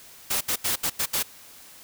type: noise bursts at uneven times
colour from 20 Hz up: white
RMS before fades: -25 dBFS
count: 6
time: 0.3-0.41 / 0.48-0.56 / 0.64-0.76 / 0.83-0.9 / 0.99-1.06 / 1.13-1.23 s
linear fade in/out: 10 ms
effects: white hiss -48 dBFS RMS until 1.83 s